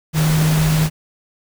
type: tone in noise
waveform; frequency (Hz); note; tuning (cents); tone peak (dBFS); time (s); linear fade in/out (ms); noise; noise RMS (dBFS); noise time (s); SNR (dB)
sine; 156.1; D#3; +6; -13; 0.13-0.9; 50; pink; -23; 0.13-0.9; +7
effects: none